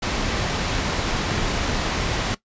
pink low-pass noise, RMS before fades -24 dBFS, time 0.02-2.35 s, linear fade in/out 10 ms, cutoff 6100 Hz, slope 12 dB/octave, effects noise-tail reverb RT60 0.1 s tail -17 dB re dry + resampled to 16000 Hz

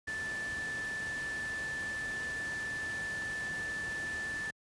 sine tone in noise, 1755 Hz, A6, 5 cents flat, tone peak -35 dBFS, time 0.07-4.51 s, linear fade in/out 10 ms, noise pink, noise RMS -45 dBFS, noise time 0.07-4.51 s, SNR +7 dB, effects high-pass 60 Hz 12 dB/octave + resampled to 22050 Hz

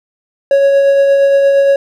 triangle tone with tremolo, 554.4 Hz, C#5, in tune, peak -3 dBFS, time 0.51-1.76 s, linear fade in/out 2 ms, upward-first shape triangle, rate 8.6 Hz, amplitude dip 30%, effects none

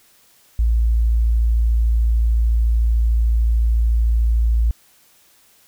sine tone, 56.8 Hz, A#1, 44 cents flat, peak -13 dBFS, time 0.59-4.71 s, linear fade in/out 0 ms, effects white hiss -54 dBFS RMS until 5.67 s

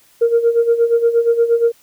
sine tone with tremolo, 466.2 Hz, A#4, in tune, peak -7 dBFS, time 0.21-1.72 s, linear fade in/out 10 ms, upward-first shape sine, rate 8.5 Hz, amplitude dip 75%, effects tanh soft clip ceiling -5 dBFS + white hiss -52 dBFS RMS until 1.82 s

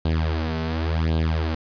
sawtooth tone with flanger, 80.2 Hz, E2, 47 cents flat, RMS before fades -23 dBFS, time 0.05-1.55 s, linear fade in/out 5 ms, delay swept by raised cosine 0.26 to 4.66 ms, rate 0.91 Hz, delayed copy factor +0.9, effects resampled to 11025 Hz + 7-bit

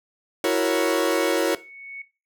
40% pulse chord, F# dominant seventh, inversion third, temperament equal, 329.6 / 370 / 466.2 / 554.4 Hz, E4 / F#4 / A#4 / C#5, 0 / 0 / 0 / 0 cents, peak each -24 dBFS, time 0.44-1.55 s, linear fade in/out 2 ms
sine tone with exponential growth, 2217 Hz, C#7, in tune, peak -32 dBFS, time 0.77-2.02 s, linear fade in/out 5 ms, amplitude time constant 270 ms
effects noise-tail reverb RT60 0.3 s tail -17 dB re dry

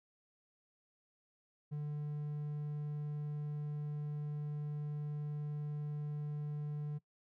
triangle tone, 148.3 Hz, D3, 17 cents sharp, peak -35 dBFS, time 1.71-6.99 s, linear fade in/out 20 ms, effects noise-tail reverb RT60 0.1 s tail -21 dB re dry

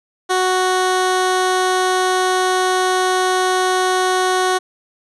15% pulse tone, 370 Hz, F#4, in tune, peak -8 dBFS, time 0.29-4.59 s, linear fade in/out 20 ms, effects resampled to 24000 Hz

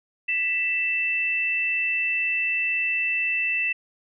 sine tone pair together, 1977.8 / 2659 Hz, B6 / E7, +2 / +14 cents, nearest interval perfect fourth, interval 512 cents, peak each -30 / -22 dBFS, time 0.28-3.73 s, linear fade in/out 10 ms, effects none

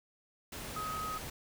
sine tone in noise, 1263 Hz, D#6, 26 cents sharp, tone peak -36 dBFS, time 0.76-1.18 s, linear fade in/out 5 ms, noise pink, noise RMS -43 dBFS, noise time 0.52-1.3 s, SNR +4 dB, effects none

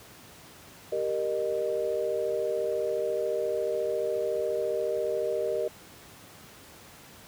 sine chord, Eb major, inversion first, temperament equal with one note detuned, 392 / 466.2 / 611.9 Hz, G4 / Bb4 / Eb5, 0 / 0 / -29 cents, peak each -32 / -30 / -30 dBFS, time 0.92-5.68 s, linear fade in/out 5 ms, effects pink hiss -50 dBFS RMS until 7.27 s + high-pass 80 Hz 12 dB/octave

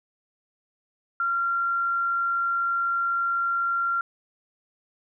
sine tone, 1378 Hz, F6, 24 cents flat, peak -22 dBFS, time 1.2-4.01 s, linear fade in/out 2 ms, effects none

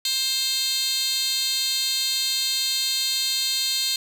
10% pulse tone with high-pass filter, 527 Hz, C5, 12 cents sharp, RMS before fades -24 dBFS, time 0.05-3.96 s, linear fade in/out 2 ms, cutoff 4400 Hz, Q 6.7, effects none

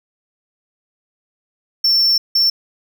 triangle tone bursts at uneven times, 5410 Hz, E8, 44 cents sharp, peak -10 dBFS, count 2, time 1.84-2.18 / 2.35-2.5 s, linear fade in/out 5 ms, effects none

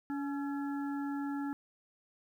harmonic tone with a mistuned harmonic, 282.9 Hz, C#4, 35 cents sharp, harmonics 1 / 3 / 5 / 6, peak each -34 / -44 / -48 / -50 dBFS, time 0.1-1.53 s, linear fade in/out 0 ms, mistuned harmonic 5, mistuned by -72 cents, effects 11-bit

